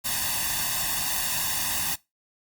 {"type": "noise with comb filter", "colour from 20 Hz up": "white", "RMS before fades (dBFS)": -27, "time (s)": [0.04, 1.96], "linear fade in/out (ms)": 20, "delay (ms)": 1.1, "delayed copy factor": 1, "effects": ["noise-tail reverb RT60 0.2 s tail -20 dB re dry", "Opus 48 kbps"]}